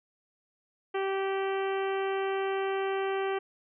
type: harmonic tone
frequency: 388.2 Hz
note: G4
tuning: 17 cents flat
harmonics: 1 / 2 / 3 / 4 / 5 / 6 / 7 / 8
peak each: -29 / -35 / -39 / -41 / -43 / -45 / -46 / -47 dBFS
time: 0.94-3.39 s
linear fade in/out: 10 ms
effects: none